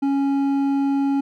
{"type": "tone with hard clipping", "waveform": "triangle", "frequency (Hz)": 276.9, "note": "C#4", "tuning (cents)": -2, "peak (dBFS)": -19, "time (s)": [0.02, 1.21], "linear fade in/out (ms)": 10, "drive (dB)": 10, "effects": []}